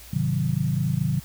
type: chord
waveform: sine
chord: Ab dominant seventh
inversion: none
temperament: equal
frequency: 103.83 / 130.81 / 155.56 / 185 Hz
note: Ab2 / C3 / Eb3 / Gb3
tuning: 0 / 0 / 0 / 0 cents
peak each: -31 / -25 / -25 / -28 dBFS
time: 0.13-1.2 s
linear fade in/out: 5 ms
effects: added 60 Hz sine -46 dBFS peak until 1.24 s + white hiss -46 dBFS RMS until 1.24 s